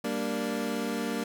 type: chord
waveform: 25% pulse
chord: G minor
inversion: none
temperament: equal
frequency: 196 / 233.1 / 293.7 Hz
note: G3 / Bb3 / D4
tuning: 0 / 0 / 0 cents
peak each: -32 / -28 / -31 dBFS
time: 0.04-1.24 s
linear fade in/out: 5 ms
effects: none